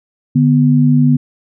sine tone pair together, 147.66 / 246.9 Hz, D3 / B3, +10 / 0 cents, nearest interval major sixth, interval 890 cents, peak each -10 dBFS, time 0.35-1.17 s, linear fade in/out 10 ms, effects none

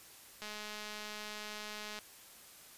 click train, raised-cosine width 0.2 ms, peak -27 dBFS, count 332, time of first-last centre 0.42-1.989 s, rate 211 Hz, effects white hiss -56 dBFS RMS until 2.77 s + resampled to 32000 Hz

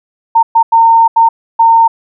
sine tone bursts at uneven times, 913 Hz, A#5, 36 cents flat, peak -3 dBFS, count 5, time 0.35-0.43 / 0.55-0.63 / 0.72-1.08 / 1.16-1.29 / 1.59-1.88 s, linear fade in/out 10 ms, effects none

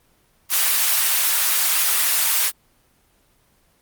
white high-pass noise, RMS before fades -18 dBFS, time 0.49-2.52 s, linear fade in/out 50 ms, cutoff 1000 Hz, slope 12 dB/octave, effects pink hiss -60 dBFS RMS until 3.81 s + Opus 24 kbps

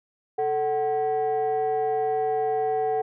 sine tone pair together, 440 / 750.3 Hz, A4 / F#5, 0 / +24 cents, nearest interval major sixth, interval 924 cents, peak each -23 dBFS, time 0.38-3.02 s, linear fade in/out 10 ms, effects tanh soft clip ceiling -18 dBFS

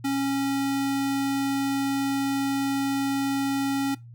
square tone, 274.8 Hz, C#4, 15 cents flat, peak -24 dBFS, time 0.04-3.95 s, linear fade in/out 10 ms, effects noise-tail reverb RT60 0.2 s tail -21 dB re dry + added 118 Hz sine -42 dBFS peak until 4.14 s

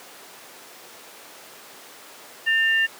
sine tone pair together, 1799.3 / 2794 Hz, A6 / F7, +38 / 0 cents, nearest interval minor sixth, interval 762 cents, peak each -18 / -24 dBFS, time 2.46-2.87 s, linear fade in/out 20 ms, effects pink hiss -43 dBFS RMS until 2.99 s + high-pass 400 Hz 12 dB/octave

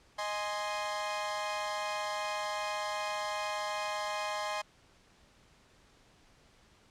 sawtooth chord, Ab major, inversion second, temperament equal, 622.3 / 830.6 / 1046.5 Hz, Eb5 / Ab5 / C6, 0 / 0 / 0 cents, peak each -34 dBFS, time 0.18-4.62 s, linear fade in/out 10 ms, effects pink hiss -63 dBFS RMS until 6.9 s + low-pass 7000 Hz 12 dB/octave

